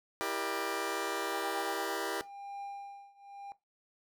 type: chord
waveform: 15% pulse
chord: E half-diminished seventh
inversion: none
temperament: just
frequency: 329.6 / 395.6 / 474.7 / 593.3 Hz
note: E4 / G4 / Bb4 / D5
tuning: 0 / +16 / +31 / +18 cents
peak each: -33 / -31 / -33 / -35 dBFS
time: 0.21-2.21 s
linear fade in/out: 0 ms
type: tone with tremolo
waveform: triangle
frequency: 800 Hz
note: G5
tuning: 35 cents sharp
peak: -37 dBFS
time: 1.32-3.52 s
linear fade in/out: 0 ms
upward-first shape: triangle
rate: 0.96 Hz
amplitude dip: 95%
effects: noise-tail reverb RT60 0.2 s tail -17 dB re dry